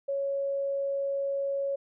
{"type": "tone", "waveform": "sine", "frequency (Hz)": 554.4, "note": "C#5", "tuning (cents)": 0, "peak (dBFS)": -27, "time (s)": [0.08, 1.76], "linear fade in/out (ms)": 10, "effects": []}